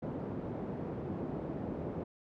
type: band-pass noise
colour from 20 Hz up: pink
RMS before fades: -39 dBFS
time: 0.02-2.04 s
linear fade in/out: 10 ms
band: 140 to 490 Hz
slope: 12 dB/octave
effects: none